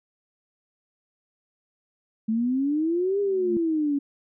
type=exponential two-way sweep; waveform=sine; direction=up then down; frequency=216.2 to 408.4 to 278.1 Hz; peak=-21 dBFS; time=2.28-3.99 s; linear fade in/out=10 ms; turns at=3.2 s
type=tone with exponential growth; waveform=sine; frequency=220 Hz; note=A3; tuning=in tune; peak=-24 dBFS; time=3.16-3.57 s; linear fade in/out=2 ms; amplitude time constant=88 ms
effects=none